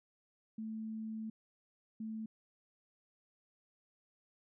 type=tone bursts at uneven times; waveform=sine; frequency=220 Hz; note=A3; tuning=in tune; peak=-39 dBFS; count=2; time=0.58-1.3 / 2-2.26 s; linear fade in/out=5 ms; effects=none